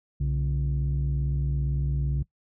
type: tone pair together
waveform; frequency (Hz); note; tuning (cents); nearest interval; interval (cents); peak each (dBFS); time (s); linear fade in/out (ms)
sine; 63 / 140.74; B1 / C#3; +35 / +27; octave + major second; 1392; -24; 0.2-2.23; 10
effects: noise-tail reverb RT60 0.1 s tail -22 dB re dry + tanh soft clip ceiling -20 dBFS